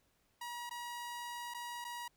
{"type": "tone with dropouts", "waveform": "sawtooth", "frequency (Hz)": 958, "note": "A#5", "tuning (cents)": 47, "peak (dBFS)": -38, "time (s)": [0.41, 2.08], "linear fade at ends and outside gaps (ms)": 5, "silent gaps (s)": [[0.695, 0.709], [1.539, 1.545], [1.844, 1.848]], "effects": ["pink hiss -75 dBFS RMS until 2.16 s"]}